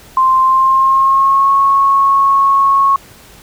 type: tone with pitch glide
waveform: sine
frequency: 1046.5 to 1098.5 Hz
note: C6 to C#6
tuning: 0 to -16 cents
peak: -7 dBFS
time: 0.17-2.96 s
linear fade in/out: 2 ms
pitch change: +84 cents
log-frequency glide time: 0.41-1.52 s
effects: pink hiss -40 dBFS RMS until 3.42 s